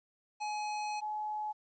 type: tone pair in turn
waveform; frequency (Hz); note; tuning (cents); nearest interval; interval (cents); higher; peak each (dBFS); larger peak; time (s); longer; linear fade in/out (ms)
square / sine; 843 / 849.8; G#5 / G#5; +26 / +40; unison; 14; second; -35 / -34; second; 0.4-1.01 / 1.01-1.53; first; 20
effects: resampled to 16000 Hz + 12-bit